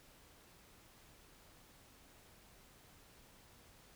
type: silence
effects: pink hiss -63 dBFS RMS until 3.95 s